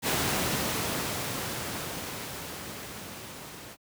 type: noise with level ramp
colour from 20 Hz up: pink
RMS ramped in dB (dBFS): -26 to -44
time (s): 0.02-3.77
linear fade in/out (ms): 50
effects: high-pass 100 Hz 12 dB/octave